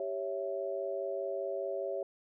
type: chord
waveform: sine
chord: C# diminished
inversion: second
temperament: equal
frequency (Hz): 392 / 554.4 / 659.3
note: G4 / C#5 / E5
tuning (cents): 0 / 0 / 0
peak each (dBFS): -38 / -36 / -39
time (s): 0-2.03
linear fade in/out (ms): 2
effects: none